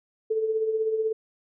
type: tone with tremolo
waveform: sine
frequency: 440 Hz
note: A4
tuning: in tune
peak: -20 dBFS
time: 0.3-1.13 s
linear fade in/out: 10 ms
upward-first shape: triangle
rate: 16 Hz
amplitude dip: 60%
effects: none